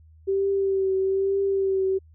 sine tone with vibrato, 387.6 Hz, G4, 20 cents flat, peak -20 dBFS, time 0.27-1.99 s, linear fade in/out 20 ms, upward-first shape triangle, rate 1.1 Hz, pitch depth 33 cents each way, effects added 79 Hz sine -49 dBFS peak until 2.14 s

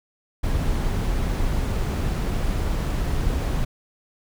brown noise, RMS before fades -23 dBFS, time 0.43-3.65 s, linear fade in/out 10 ms, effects none

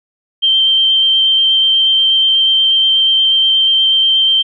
sine tone with vibrato, 3136 Hz, G7, in tune, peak -8 dBFS, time 0.42-4.43 s, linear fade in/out 20 ms, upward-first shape sine, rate 8.3 Hz, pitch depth 9 cents each way, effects none

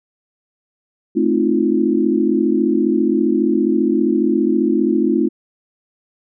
sine chord, F dominant seventh, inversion first, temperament just, 218.3 / 261.9 / 314.3 / 349.2 Hz, A3 / C4 / Eb4 / F4, -13 / +2 / +18 / 0 cents, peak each -19 / -19 / -18 / -18 dBFS, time 1.15-5.29 s, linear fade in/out 20 ms, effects none

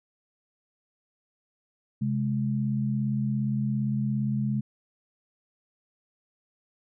sine tone pair together, 132.29 / 209.7 Hz, C3 / G#3, +19 / +17 cents, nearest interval minor sixth, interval 798 cents, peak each -27 / -27 dBFS, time 2.01-4.61 s, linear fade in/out 10 ms, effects none

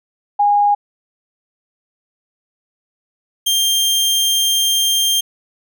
sine / sawtooth tone pair in turn, 820 / 3185 Hz, G#5 / G7, -22 / +27 cents, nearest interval octave + major seventh, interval 2349 cents, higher second, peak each -10 dBFS, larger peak neither, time 0.39-0.75 / 3.46-5.21 s, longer second, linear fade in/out 10 ms, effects none

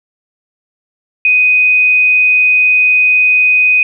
sine tone, 2498 Hz, D#7, 6 cents sharp, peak -6 dBFS, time 1.25-3.83 s, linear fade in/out 2 ms, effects none

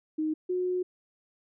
sine tone pair in turn, 311.1 / 363.7 Hz, D#4 / F#4, 0 / -30 cents, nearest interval minor third, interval 270 cents, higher second, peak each -26 dBFS, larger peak neither, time 0.18-0.34 / 0.49-0.83 s, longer second, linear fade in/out 10 ms, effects none

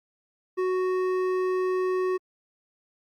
sine tone with hard clipping, 370 Hz, F#4, in tune, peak -25 dBFS, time 0.57-2.18 s, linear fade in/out 20 ms, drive 10 dB, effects Opus 48 kbps

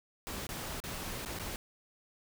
pink noise with dropouts, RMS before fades -40 dBFS, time 0.27-1.56 s, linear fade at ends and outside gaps 0 ms, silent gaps 0.468-0.491 / 0.802-0.839 / 1.25-1.259 / 1.388-1.396 s, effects none

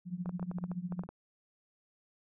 sine tone with tremolo, 178.4 Hz, F3, 37 cents sharp, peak -31 dBFS, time 0.05-1.07 s, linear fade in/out 50 ms, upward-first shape triangle, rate 14 Hz, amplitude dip 95%
clicks, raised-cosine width 1 ms, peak -30 dBFS, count 12, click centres 0.259 / 0.293 / 0.396 / 0.428 / 0.514 / 0.585 / 0.64 / 0.716 / 0.923 / 0.993 / 1.036 / 1.09 s
effects none

